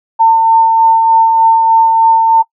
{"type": "tone with tremolo", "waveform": "sine", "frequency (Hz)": 902, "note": "A5", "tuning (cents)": 43, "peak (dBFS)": -3, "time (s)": [0.19, 2.43], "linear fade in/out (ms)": 20, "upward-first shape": "sine", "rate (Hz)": 3.3, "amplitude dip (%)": 30, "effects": ["noise-tail reverb RT60 0.1 s tail -22 dB re dry"]}